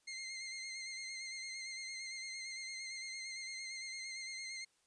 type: tone with vibrato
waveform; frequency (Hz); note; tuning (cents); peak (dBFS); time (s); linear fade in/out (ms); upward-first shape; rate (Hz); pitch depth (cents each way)
20% pulse; 2105; C7; +10; -38; 0.07-4.65; 10; sine; 8.8; 33
effects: white hiss -75 dBFS RMS until 4.86 s + resampled to 22050 Hz